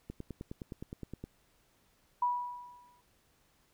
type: click train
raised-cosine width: 3 ms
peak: -28 dBFS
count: 12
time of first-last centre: 0.1-1.24 s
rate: 9.65 Hz
type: tone with exponential decay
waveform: sine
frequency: 977 Hz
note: B5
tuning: 19 cents flat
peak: -25 dBFS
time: 2.22-3.01 s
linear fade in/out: 5 ms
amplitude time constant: 170 ms
effects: pink hiss -70 dBFS RMS until 3.73 s